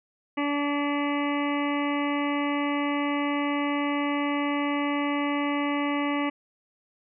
harmonic tone, 288.1 Hz, D4, 33 cents flat, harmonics 1 / 2 / 3 / 4 / 6 / 7 / 8 / 9 / 10, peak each -26 / -34 / -34 / -33 / -44 / -35 / -38 / -43 / -41 dBFS, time 0.37-6.3 s, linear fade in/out 10 ms, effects none

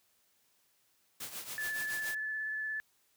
white noise with tremolo, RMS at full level -40 dBFS, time 1.2-2.15 s, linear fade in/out 5 ms, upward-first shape triangle, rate 7.1 Hz, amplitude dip 75%
sine tone with vibrato, 1735 Hz, A6, 25 cents flat, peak -34 dBFS, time 1.58-2.8 s, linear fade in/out 0 ms, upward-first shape square, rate 17 Hz, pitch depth 10 cents each way
effects white hiss -72 dBFS RMS until 3.16 s + high-pass 60 Hz 12 dB/octave

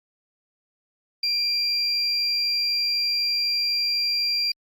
sine tone pair together, 2400 / 4748 Hz, D7 / D8, +37 / +18 cents, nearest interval octave, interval 1181 cents, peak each -30 / -20 dBFS, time 1.23-4.52 s, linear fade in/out 5 ms, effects tanh soft clip ceiling -17 dBFS + Opus 32 kbps

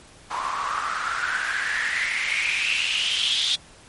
white noise with band-pass filter sweep, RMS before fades -25 dBFS, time 0.3-3.56 s, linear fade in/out 10 ms, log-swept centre 1000 to 3600 Hz, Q 6.8, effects pink hiss -49 dBFS RMS until 3.88 s + MP3 48 kbps

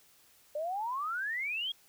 sine exponential sweep, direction up, 580 to 3329 Hz, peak -32 dBFS, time 0.55-1.72 s, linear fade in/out 5 ms, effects white hiss -63 dBFS RMS until 1.88 s

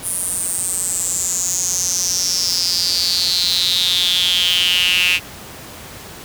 sawtooth tone with high-pass filter sweep, 179.8 Hz, F#3, 49 cents flat, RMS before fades -18 dBFS, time 0.02-5.2 s, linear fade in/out 50 ms, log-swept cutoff 10000 to 2600 Hz, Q 8.1, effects pink hiss -35 dBFS RMS until 6.24 s + high-pass 60 Hz 12 dB/octave

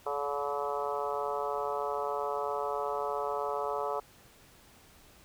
harmonic tone with a mistuned harmonic, 143.2 Hz, D3, 43 cents flat, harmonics 3 / 4 / 5 / 6 / 7 / 8 / 9, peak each -36 / -37 / -38 / -39 / -39 / -40 / -41 dBFS, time 0.06-4 s, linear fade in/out 5 ms, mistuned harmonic 6, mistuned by +15 cents, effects pink hiss -58 dBFS RMS until 5.24 s

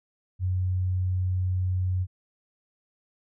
sine tone, 92 Hz, F#2, 9 cents flat, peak -23 dBFS, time 0.39-2.07 s, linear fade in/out 50 ms, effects none

